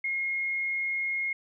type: tone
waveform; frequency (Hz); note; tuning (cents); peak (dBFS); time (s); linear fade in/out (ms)
sine; 2150; C7; +47; -27; 0.04-1.33; 5
effects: none